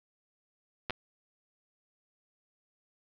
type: clicks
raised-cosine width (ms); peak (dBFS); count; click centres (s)
0.3; -17; 2; 0.898 / 0.906
effects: low-pass 5000 Hz 12 dB/octave + 9-bit